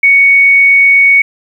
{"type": "tone", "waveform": "sine", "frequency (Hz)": 2228, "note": "C#7", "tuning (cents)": 8, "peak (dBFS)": -3, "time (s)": [0.03, 1.22], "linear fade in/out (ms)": 5, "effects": ["7-bit"]}